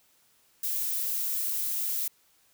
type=noise; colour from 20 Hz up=violet; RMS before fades=-30 dBFS; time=0.63-2.08 s; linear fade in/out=5 ms; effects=white hiss -65 dBFS RMS until 2.53 s